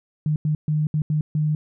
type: tone bursts at uneven times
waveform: sine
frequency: 152.4 Hz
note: D#3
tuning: 36 cents flat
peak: -18 dBFS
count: 6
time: 0.26-0.36 / 0.45-0.55 / 0.68-0.87 / 0.94-1.02 / 1.1-1.21 / 1.35-1.55 s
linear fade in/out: 2 ms
effects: none